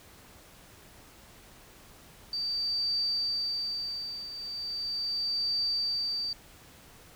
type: tone with tremolo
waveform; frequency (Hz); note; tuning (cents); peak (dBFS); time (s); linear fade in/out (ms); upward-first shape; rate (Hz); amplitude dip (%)
sine; 4638; D8; -22; -26; 2.33-6.33; 2; triangle; 0.38; 75
effects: pink hiss -54 dBFS RMS until 7.15 s